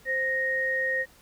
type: tone pair together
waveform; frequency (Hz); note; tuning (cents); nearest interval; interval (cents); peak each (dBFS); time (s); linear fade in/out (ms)
sine; 522.4 / 1864.7; C5 / A#6; -3 / 0; octave + minor seventh; 2203; -31 / -25; 0.05-1.06; 50
effects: pink hiss -56 dBFS RMS until 1.21 s